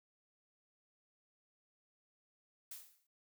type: noise with exponential decay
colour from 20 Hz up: blue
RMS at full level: -45 dBFS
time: 2.71-3.07 s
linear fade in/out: 5 ms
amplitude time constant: 78 ms
effects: noise-tail reverb RT60 0.1 s tail -21 dB re dry